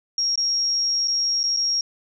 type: tone with dropouts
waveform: sine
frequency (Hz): 5588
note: F8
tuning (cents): 0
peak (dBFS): -19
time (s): 0.18-1.81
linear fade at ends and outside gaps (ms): 2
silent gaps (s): 0.357-0.376 / 1.075-1.08 / 1.432-1.438 / 1.565-1.57
effects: none